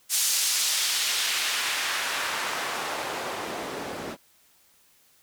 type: noise with band-pass filter sweep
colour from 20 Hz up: white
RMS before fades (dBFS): -28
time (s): 0.09-4.17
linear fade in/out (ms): 50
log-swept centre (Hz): 7100 to 300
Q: 0.81
effects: white hiss -61 dBFS RMS until 5.22 s